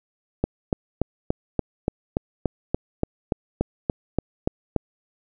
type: click train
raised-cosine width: 2 ms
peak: -7 dBFS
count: 16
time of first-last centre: 0.44-4.763 s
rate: 3.47 Hz
effects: none